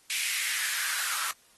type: noise with high-pass filter sweep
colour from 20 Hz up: white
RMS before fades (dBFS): -30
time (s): 0.1-1.31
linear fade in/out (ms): 0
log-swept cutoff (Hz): 2400 to 1200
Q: 3.3
effects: white hiss -61 dBFS RMS until 1.57 s + AAC 32 kbps